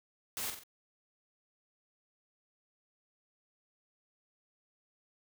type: noise with echo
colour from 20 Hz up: white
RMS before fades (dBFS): -38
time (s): 0.37-0.5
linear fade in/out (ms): 0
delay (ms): 45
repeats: 3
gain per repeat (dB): -6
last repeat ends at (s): 0.635
effects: none